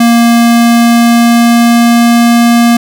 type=tone with pitch glide; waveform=square; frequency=234.1 to 235.5 Hz; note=A#3 to A#3; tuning=+8 to +18 cents; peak=-4 dBFS; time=0-2.77 s; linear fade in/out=5 ms; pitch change=+10 cents; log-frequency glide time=0.12-2.34 s; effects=none